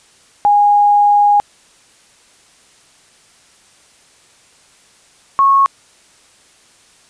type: tone pair in turn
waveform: sine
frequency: 822 / 1097.2 Hz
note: G#5 / C#6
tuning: -18 / -18 cents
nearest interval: perfect fourth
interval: 500 cents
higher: second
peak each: -7 dBFS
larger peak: neither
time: 0.45-1.4 / 5.39-5.66 s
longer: first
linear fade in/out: 0 ms
effects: white hiss -49 dBFS RMS until 7.09 s + resampled to 22050 Hz